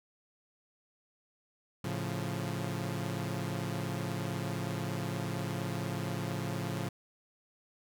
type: chord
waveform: sawtooth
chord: A augmented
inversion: none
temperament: equal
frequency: 110 / 138.59 / 174.61 Hz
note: A2 / C#3 / E#3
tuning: 0 / 0 / 0 cents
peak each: -34 dBFS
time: 1.84-6.89 s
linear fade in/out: 5 ms
effects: none